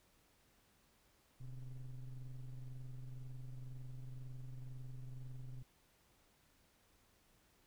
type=ring-modulated tone; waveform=triangle; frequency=69.3 Hz; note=C#2; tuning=in tune; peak=-40 dBFS; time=1.4-5.63 s; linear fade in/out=10 ms; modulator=58.3 Hz; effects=pink hiss -72 dBFS RMS until 7.66 s